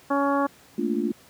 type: harmonic tone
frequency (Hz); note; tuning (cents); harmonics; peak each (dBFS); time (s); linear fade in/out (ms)
280.2; C#4; +19; 1 / 2 / 3 / 4 / 5 / 6; -24 / -26 / -28 / -26 / -34 / -38; 0.1-0.47; 10
type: chord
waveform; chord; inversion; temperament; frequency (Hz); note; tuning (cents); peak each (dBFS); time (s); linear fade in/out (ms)
sine; Bb major seventh; third; just; 218.5 / 233.1 / 291.4 / 349.6; A3 / Bb3 / D4 / F4; -12 / 0 / -13 / +2; -28; 0.78-1.12; 5
effects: pink hiss -53 dBFS RMS until 1.29 s + high-pass 100 Hz 12 dB/octave